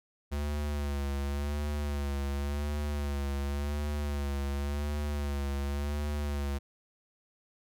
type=tone with vibrato; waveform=square; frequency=71.8 Hz; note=D2; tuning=39 cents flat; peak=-31 dBFS; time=0.31-6.59 s; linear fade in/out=20 ms; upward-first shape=sine; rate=0.91 Hz; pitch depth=49 cents each way; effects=none